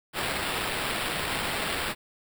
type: noise with sample-and-hold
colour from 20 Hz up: blue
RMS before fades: -30 dBFS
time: 0.13-1.95 s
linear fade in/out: 50 ms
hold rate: 6300 Hz
effects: none